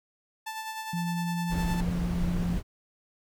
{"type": "tone with tremolo", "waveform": "sawtooth", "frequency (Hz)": 880, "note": "A5", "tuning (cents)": 0, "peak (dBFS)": -29, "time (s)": [0.46, 1.81], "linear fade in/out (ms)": 10, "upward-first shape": "sine", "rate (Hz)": 9.8, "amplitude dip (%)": 45}
{"type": "tone with pitch glide", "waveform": "sine", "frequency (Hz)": [171.8, 174.7], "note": ["F3", "F3"], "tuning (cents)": [-28, 1], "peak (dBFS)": -28, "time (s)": [0.93, 2.57], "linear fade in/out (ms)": 5, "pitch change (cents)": 29, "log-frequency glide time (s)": [1.66, 1.74]}
{"type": "noise", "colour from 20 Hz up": "brown", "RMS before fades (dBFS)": -31, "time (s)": [1.49, 2.63], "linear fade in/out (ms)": 50}
{"effects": []}